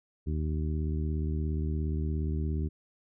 harmonic tone, 77.1 Hz, D#2, 15 cents flat, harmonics 1 / 2 / 3 / 4 / 5, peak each -29 / -35 / -39 / -41 / -43 dBFS, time 0.26-2.69 s, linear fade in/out 20 ms, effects none

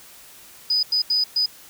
sine tone bursts at uneven times, 4978 Hz, D#8, in tune, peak -17 dBFS, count 4, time 0.7-0.83 / 0.92-1.02 / 1.1-1.24 / 1.36-1.46 s, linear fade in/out 5 ms, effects white hiss -46 dBFS RMS until 1.69 s

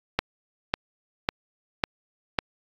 click train, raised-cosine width 0.3 ms, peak -5 dBFS, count 5, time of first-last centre 0.19-2.388 s, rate 1.82 Hz, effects AAC 64 kbps

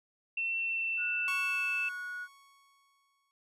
sine tone with pitch glide, 2698 to 2638 Hz, E7 to E7, +40 to +1 cents, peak -30 dBFS, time 0.37-1.89 s, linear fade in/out 5 ms, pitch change -39 cents, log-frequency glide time 0.64-1.59 s
sine tone, 1459 Hz, F#6, 25 cents flat, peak -37 dBFS, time 0.97-2.28 s, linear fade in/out 50 ms
sawtooth tone with exponential decay, 1108.7 Hz, C#6, in tune, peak -32 dBFS, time 1.28-3.31 s, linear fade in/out 0 ms, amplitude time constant 440 ms
effects resampled to 32000 Hz

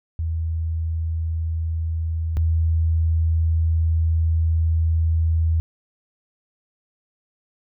sine tone pair in turn, 81.3 / 81.3 Hz, E2 / E2, -23 / -23 cents, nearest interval unison, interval 0 cents, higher neither, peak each -21 / -16 dBFS, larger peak second, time 0.19-2.37 / 2.37-5.6 s, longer second, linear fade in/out 0 ms, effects none

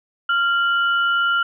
sine tone pair together, 1388.9 / 2960 Hz, F6 / F#7, -10 / 0 cents, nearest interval octave + minor second, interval 1310 cents, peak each -16 / -26 dBFS, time 0.29-1.43 s, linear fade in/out 5 ms, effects none

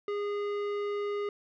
triangle tone with tanh clipping, 410 Hz, G#4, 22 cents flat, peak -32 dBFS, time 0.08-1.29 s, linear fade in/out 2 ms, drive 18 dB, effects none

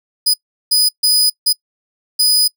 sawtooth tone bursts at uneven times, 4978 Hz, D#8, in tune, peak -7 dBFS, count 5, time 0.26-0.34 / 0.71-0.89 / 1.03-1.3 / 1.46-1.53 / 2.19-2.48 s, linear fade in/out 10 ms, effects noise-tail reverb RT60 0.1 s tail -25 dB re dry

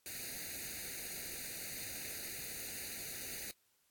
white noise with comb filter, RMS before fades -44 dBFS, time 0.06-3.51 s, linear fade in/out 0 ms, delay 0.46 ms, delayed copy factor +0.95, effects white hiss -75 dBFS RMS until 3.9 s + AAC 64 kbps

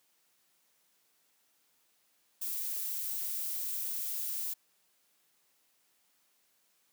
violet noise, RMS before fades -36 dBFS, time 2.41-4.54 s, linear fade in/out 10 ms, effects white hiss -72 dBFS RMS until 6.92 s + high-pass 150 Hz 12 dB/octave

